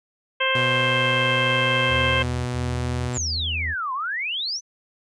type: harmonic tone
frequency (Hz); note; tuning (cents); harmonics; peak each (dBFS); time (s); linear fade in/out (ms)
527; C5; +12; 1 / 2 / 3 / 4 / 5 / 6; -26 / -26 / -26 / -26 / -26 / -26; 0.4-2.23; 10
type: tone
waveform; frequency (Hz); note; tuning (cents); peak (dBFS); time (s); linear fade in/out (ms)
sawtooth; 123.47; B2; 0; -21; 0.55-3.18; 5
type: tone bursts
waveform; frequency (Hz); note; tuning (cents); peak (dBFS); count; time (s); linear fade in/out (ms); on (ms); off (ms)
triangle; 81; E2; -30; -25; 3; 1.88-3.752; 50; 600; 36
type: exponential two-way sweep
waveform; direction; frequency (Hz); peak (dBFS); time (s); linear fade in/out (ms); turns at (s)
sine; down then up; 7700 to 1000 to 6220; -24; 3.13-4.61; 50; 3.93
effects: resampled to 22050 Hz